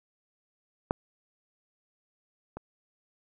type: clicks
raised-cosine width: 1 ms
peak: -11 / -24 dBFS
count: 2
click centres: 0.909 / 2.57 s
effects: none